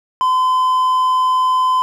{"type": "tone", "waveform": "triangle", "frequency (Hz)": 1022, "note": "C6", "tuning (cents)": -41, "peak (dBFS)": -10, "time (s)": [0.21, 1.82], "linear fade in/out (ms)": 0, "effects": []}